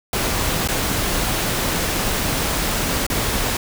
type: noise with dropouts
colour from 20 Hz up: pink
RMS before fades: -21 dBFS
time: 0.13-3.57 s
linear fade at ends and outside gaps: 2 ms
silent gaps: 0.676-0.686 / 3.066-3.1 s
effects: none